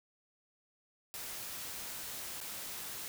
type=noise with dropouts; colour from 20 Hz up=white; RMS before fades=-43 dBFS; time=1.14-3.08 s; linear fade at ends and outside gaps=0 ms; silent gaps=2.404-2.412 s; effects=none